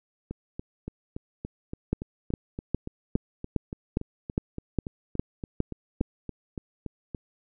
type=two click trains; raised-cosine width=3 ms; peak=-21 / -11 dBFS; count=25 / 11; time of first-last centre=0.31-7.148 / 1.93-6.012 s; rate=3.51 / 2.45 Hz; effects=none